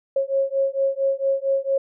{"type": "beating tone pair", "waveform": "sine", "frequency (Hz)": [542, 546.4], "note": ["C#5", "C#5"], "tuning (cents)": [-39, -25], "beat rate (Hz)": 4.4, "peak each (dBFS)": -22, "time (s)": [0.16, 1.78], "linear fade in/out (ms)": 5, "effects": []}